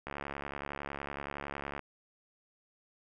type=click train; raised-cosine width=0.5 ms; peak=-23 dBFS; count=123; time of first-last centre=0.07-1.793 s; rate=70.8 Hz; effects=none

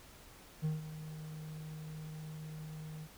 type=tone with ADSR envelope; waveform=triangle; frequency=155.56 Hz; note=D#3; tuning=in tune; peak=-28 dBFS; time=0.62-3.08 s; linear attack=29 ms; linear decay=160 ms; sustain=-13 dB; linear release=46 ms; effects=pink hiss -57 dBFS RMS until 3.17 s

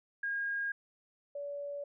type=tone pair in turn; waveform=sine; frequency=1626 / 572.2 Hz; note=G#6 / D5; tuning=-37 / -45 cents; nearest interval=octave + tritone; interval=1808 cents; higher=first; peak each=-32 / -37 dBFS; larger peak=first; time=0.23-0.72 / 1.35-1.84 s; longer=neither; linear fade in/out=5 ms; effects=none

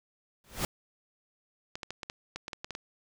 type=noise with exponential growth; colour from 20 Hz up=pink; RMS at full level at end=-27 dBFS; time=0.44-0.65 s; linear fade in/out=1 ms; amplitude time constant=45 ms
type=clicks; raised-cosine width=0.2 ms; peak=-20 dBFS; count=11; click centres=1.755 / 1.832 / 1.906 / 2.032 / 2.099 / 2.36 / 2.481 / 2.532 / 2.645 / 2.707 / 2.751 s
effects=none

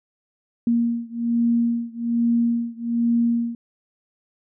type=beating tone pair; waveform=sine; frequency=234 / 235.2 Hz; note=A#3 / A#3; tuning=+7 / +16 cents; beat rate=1.2 Hz; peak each=-21 / -22 dBFS; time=0.67-3.55 s; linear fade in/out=2 ms; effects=none

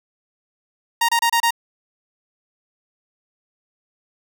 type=tone bursts; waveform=sawtooth; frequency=932.3 Hz; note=A#5; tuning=in tune; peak=-11 dBFS; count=5; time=1.01-1.507 s; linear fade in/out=5 ms; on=77 ms; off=28 ms; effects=none

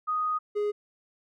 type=tone pair in turn; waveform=sine / triangle; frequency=1244.5 / 415.3 Hz; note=D#6 / G#4; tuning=0 / 0 cents; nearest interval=octave + perfect fifth; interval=1900 cents; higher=first; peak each=-25 / -23 dBFS; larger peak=second; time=0.07-0.39 / 0.55-0.72 s; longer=first; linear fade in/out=20 ms; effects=none

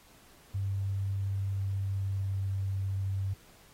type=tone with pitch glide; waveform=sine; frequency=98 to 96.93 Hz; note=G2 to G2; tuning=0 to -19 cents; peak=-29 dBFS; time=0.54-3.34 s; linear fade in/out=10 ms; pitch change=-19 cents; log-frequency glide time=1.32-2.78 s; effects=pink hiss -59 dBFS RMS until 3.73 s + AAC 48 kbps

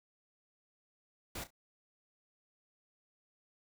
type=noise with echo; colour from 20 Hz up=pink; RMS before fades=-42 dBFS; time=1.35-1.44 s; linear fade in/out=5 ms; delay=33 ms; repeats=2; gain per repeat=-13 dB; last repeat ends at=1.506 s; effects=none

